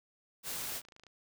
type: noise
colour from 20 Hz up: white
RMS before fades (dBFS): -39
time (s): 0.43-0.82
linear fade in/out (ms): 50
type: clicks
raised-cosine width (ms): 0.2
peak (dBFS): -38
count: 10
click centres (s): 0.755 / 0.785 / 0.815 / 0.851 / 0.886 / 0.922 / 0.964 / 0.997 / 1.036 / 1.067
effects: none